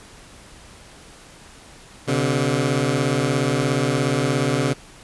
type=beating tone pair; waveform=15% pulse; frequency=127.5 / 144.5 Hz; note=C3 / D3; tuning=-44 / -28 cents; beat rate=17 Hz; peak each=-15 dBFS; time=2.07-4.74 s; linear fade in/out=20 ms; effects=pink hiss -45 dBFS RMS until 5.03 s + resampled to 24000 Hz